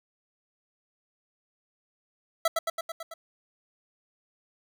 25% pulse tone with echo, 659.3 Hz, E5, in tune, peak -17 dBFS, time 2.45-2.48 s, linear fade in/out 5 ms, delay 110 ms, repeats 6, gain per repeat -3 dB, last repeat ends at 3.14 s, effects none

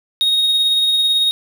triangle tone with tremolo, 3740 Hz, A#7, 5 cents sharp, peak -10 dBFS, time 0.21-1.31 s, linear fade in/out 0 ms, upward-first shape sine, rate 18 Hz, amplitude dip 25%, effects none

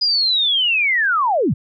sine linear sweep, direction down, 4970 to 86.7 Hz, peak -14 dBFS, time 0.01-1.54 s, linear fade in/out 10 ms, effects none

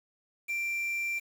triangle tone with quantisation, 2359 Hz, D7, 7 cents sharp, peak -28 dBFS, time 0.48-1.2 s, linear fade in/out 20 ms, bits 8, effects none

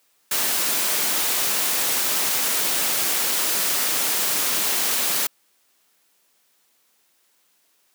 white noise, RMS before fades -22 dBFS, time 0.31-5.27 s, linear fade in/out 5 ms, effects white hiss -64 dBFS RMS until 7.94 s + high-pass 200 Hz 12 dB/octave

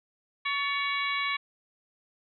harmonic tone with a mistuned harmonic, 561 Hz, C#5, 21 cents sharp, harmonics 2 / 3 / 4 / 5 / 6 / 7, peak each -32 / -36 / -30 / -40 / -38 / -38 dBFS, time 0.45-1.37 s, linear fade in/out 10 ms, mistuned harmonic 3, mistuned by +62 cents, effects none

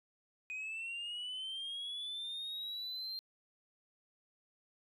sine linear sweep, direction up, 2489 to 4186 Hz, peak -37 dBFS, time 0.5-3.19 s, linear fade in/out 0 ms, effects tanh soft clip ceiling -38 dBFS

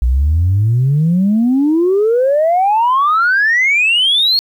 sine exponential sweep, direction up, 58.27 to 4379 Hz, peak -8 dBFS, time 0.02-4.39 s, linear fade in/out 0 ms, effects tanh soft clip ceiling -6 dBFS + 8-bit

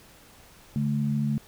sine tone pair together, 143.03 / 216.8 Hz, D3 / A3, -45 / -25 cents, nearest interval perfect fifth, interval 720 cents, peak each -26 dBFS, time 0.76-1.38 s, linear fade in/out 0 ms, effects pink hiss -53 dBFS RMS until 1.47 s

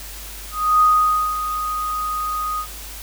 sine tone with ADSR envelope, 1244.5 Hz, D#6, in tune, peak -10 dBFS, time 0.51-2.67 s, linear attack 300 ms, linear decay 530 ms, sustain -11 dB, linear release 79 ms, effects added 50 Hz sine -36 dBFS peak until 3.02 s + white hiss -36 dBFS RMS until 3.02 s

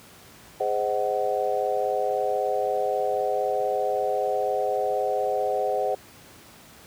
sine chord, Ab dominant seventh, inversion none, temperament just, 415.3 / 519.1 / 623 / 747.5 Hz, Ab4 / C5 / Eb5 / Gb5, 0 / -14 / +2 / +17 cents, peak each -29 / -27 / -29 / -27 dBFS, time 0.6-5.95 s, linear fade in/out 5 ms, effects pink hiss -49 dBFS RMS until 6.86 s + high-pass 80 Hz 12 dB/octave

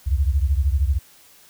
sine beating tone pair, 65.9 / 78.9 Hz, C2 / D#2, +13 / +25 cents, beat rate 13 Hz, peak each -18 / -21 dBFS, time 0.06-0.99 s, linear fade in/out 20 ms, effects white hiss -51 dBFS RMS until 1.49 s

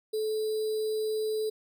sine tone with sample-and-hold, 433.6 Hz, A4, 25 cents flat, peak -27 dBFS, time 0.13-1.5 s, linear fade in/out 10 ms, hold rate 4410 Hz, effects none

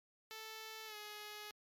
5% pulse tone with pitch glide, 440 to 419.9 Hz, A4 to G#4, 0 to +19 cents, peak -36 dBFS, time 0.31-1.51 s, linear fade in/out 0 ms, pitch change -81 cents, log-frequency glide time 0.86-0.96 s, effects MP3 96 kbps

